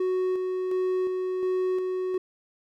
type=tone with tremolo; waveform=triangle; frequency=370 Hz; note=F#4; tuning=in tune; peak=-21 dBFS; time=0-2.18 s; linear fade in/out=5 ms; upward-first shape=square; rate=1.4 Hz; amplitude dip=30%; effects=none